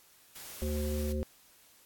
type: noise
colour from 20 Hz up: white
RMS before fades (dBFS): -46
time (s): 0.35-1.13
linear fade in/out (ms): 10
type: harmonic tone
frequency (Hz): 74.7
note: D2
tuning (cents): +30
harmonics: 1 / 3 / 5 / 7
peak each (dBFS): -32 / -37 / -39 / -40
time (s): 0.62-1.23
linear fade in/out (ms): 0
effects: white hiss -61 dBFS RMS until 1.85 s + AAC 64 kbps